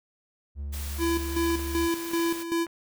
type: tone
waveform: triangle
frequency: 71.2 Hz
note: C#2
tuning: 47 cents sharp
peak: -29 dBFS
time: 0.55-1.89 s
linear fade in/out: 50 ms
type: noise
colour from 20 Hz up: white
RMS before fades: -40 dBFS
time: 0.72-2.44 s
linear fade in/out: 20 ms
type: tone with tremolo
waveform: square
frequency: 335.4 Hz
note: E4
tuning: 30 cents sharp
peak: -24 dBFS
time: 0.98-2.67 s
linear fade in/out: 50 ms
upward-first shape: square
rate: 2.6 Hz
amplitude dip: 65%
type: clicks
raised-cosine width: 0.5 ms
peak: -28 dBFS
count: 7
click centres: 1.462 / 1.503 / 1.594 / 2.114 / 2.195 / 2.263 / 2.667 s
effects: none